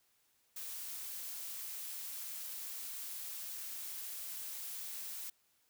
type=noise; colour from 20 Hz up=blue; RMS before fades=-44 dBFS; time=0.56-5.3 s; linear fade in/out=5 ms; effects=white hiss -74 dBFS RMS until 5.69 s